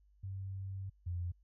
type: tone pair in turn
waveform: sine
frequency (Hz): 96.4 / 87.81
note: G2 / F2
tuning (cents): -28 / +10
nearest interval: major second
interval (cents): 162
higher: first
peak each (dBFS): -39 / -35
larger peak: second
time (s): 0.23-0.9 / 1.06-1.32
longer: first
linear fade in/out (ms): 10
effects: added 50 Hz sine -64 dBFS peak until 1.43 s